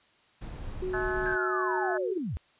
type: noise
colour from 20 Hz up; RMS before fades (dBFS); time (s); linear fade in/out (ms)
brown; -38; 0.41-1.36; 10
type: tone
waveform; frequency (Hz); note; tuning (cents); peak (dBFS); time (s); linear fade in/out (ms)
sine; 370; F#4; 0; -30; 0.82-2.18; 5
type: harmonic tone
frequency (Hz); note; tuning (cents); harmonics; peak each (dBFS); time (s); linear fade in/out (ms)
214.1; A3; -47; 3 / 4 / 5 / 6 / 7 / 8; -39 / -38 / -41 / -40 / -35 / -36; 0.93-1.98; 10
type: linear sweep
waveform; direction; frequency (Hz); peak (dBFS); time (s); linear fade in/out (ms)
sine; down; 1628 to 54.6; -30; 1.26-2.37; 0
effects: white hiss -63 dBFS RMS until 2.59 s + resampled to 8000 Hz